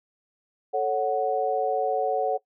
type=chord; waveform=sine; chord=F# minor; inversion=first; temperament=equal; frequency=440 / 554.4 / 740 Hz; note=A4 / C#5 / F#5; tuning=0 / 0 / 0 cents; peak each=-27 / -27 / -25 dBFS; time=0.73-2.38 s; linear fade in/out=20 ms; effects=noise-tail reverb RT60 0.1 s tail -20 dB re dry